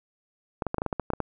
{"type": "clicks", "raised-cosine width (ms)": 1, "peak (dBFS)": -13, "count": 11, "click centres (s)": [0.622, 0.667, 0.744, 0.783, 0.819, 0.863, 0.928, 0.997, 1.103, 1.135, 1.203], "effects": []}